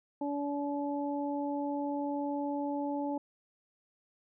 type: harmonic tone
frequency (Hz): 286.4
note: D4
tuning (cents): -43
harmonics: 1 / 2 / 3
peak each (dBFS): -33 / -38 / -38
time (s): 0.21-3.18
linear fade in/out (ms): 5
effects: none